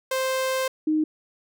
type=tone pair in turn; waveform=sawtooth / sine; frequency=523.3 / 309.6 Hz; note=C5 / D#4; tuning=0 / -9 cents; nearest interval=major sixth; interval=909 cents; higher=first; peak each=-19 dBFS; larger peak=neither; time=0.11-0.68 / 0.87-1.04 s; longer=first; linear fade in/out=5 ms; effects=none